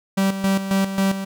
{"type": "tone with tremolo", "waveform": "45% pulse", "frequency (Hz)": 194.1, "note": "G3", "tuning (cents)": -17, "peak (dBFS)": -16, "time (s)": [0.17, 1.25], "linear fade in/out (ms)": 10, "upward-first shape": "square", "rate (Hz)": 3.7, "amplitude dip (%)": 65, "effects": []}